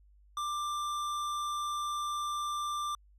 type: tone with hard clipping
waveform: triangle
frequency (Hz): 1184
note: D6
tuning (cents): +14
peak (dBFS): -34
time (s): 0.37-2.95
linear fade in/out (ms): 2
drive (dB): 18
effects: added 50 Hz sine -58 dBFS peak until 3.18 s